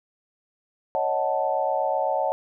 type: chord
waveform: sine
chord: D# half-diminished seventh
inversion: third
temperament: equal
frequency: 554.4 / 622.3 / 740 / 880 Hz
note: C#5 / D#5 / F#5 / A5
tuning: 0 / 0 / 0 / 0 cents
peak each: -27 dBFS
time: 0.95-2.32 s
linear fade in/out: 0 ms
effects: none